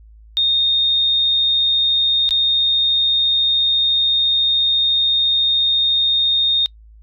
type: tone with dropouts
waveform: sine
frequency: 3683 Hz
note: A#7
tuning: 22 cents flat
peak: -13 dBFS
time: 0.37-6.66 s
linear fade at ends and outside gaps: 0 ms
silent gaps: 2.291-2.308 s
effects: noise-tail reverb RT60 0.1 s tail -25 dB re dry + added 54 Hz sine -41 dBFS peak until 7.02 s